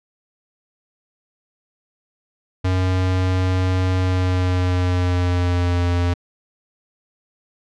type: tone with pitch glide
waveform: square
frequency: 92.5 to 87.66 Hz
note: F#2 to F2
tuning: 0 to +7 cents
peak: -17 dBFS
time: 2.64-6.14 s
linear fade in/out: 10 ms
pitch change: -93 cents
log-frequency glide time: 3.98-5.88 s
effects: low-pass 5000 Hz 12 dB/octave